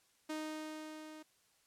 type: tone with level ramp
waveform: sawtooth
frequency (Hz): 310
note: D#4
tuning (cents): -6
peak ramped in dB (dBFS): -34 to -46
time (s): 0.29-1.23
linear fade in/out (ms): 10
effects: white hiss -72 dBFS RMS until 1.66 s + low-pass 11000 Hz 12 dB/octave